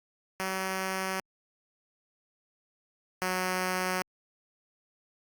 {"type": "tone pair in turn", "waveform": "5% pulse", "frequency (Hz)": [189.5, 184.32], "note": ["F#3", "F#3"], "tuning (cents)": [42, -6], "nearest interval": "unison", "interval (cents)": 48, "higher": "first", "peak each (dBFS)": [-19, -17], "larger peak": "second", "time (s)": [[0.4, 1.2], [3.22, 4.02]], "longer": "neither", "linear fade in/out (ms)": 0, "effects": ["Opus 48 kbps"]}